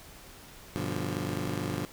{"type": "chord", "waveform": "20% pulse", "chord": "G dominant seventh", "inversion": "none", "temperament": "just", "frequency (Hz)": [98, 122.5, 147, 176.4], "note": ["G2", "B2", "D3", "F3"], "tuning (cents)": [0, -14, 2, 18], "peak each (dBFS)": -32, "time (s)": [0.76, 1.85], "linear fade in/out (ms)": 0, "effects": ["pink hiss -50 dBFS RMS until 1.92 s"]}